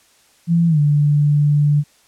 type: tone with pitch glide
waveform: sine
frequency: 168.6 to 146.77 Hz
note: E3 to D3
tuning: +39 to -1 cents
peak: -11 dBFS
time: 0.47-1.84 s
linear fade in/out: 50 ms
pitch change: -240 cents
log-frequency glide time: 0.68-0.79 s
effects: white hiss -54 dBFS RMS until 2.07 s + low-pass 10000 Hz 12 dB/octave